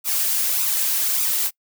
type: noise with flanger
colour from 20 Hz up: blue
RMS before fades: -21 dBFS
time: 0.04-1.51 s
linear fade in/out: 50 ms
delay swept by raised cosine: 0.8 to 3.9 ms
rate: 1.7 Hz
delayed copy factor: +0.6
effects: noise-tail reverb RT60 0.1 s tail -25 dB re dry